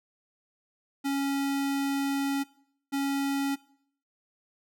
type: tone pair in turn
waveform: square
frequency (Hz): 277.2 / 277.2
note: C#4 / C#4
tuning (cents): 0 / 0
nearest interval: unison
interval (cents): 0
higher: neither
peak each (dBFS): -27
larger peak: neither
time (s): 1.04-2.44 / 2.92-3.56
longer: first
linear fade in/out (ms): 20
effects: noise-tail reverb RT60 0.6 s tail -20 dB re dry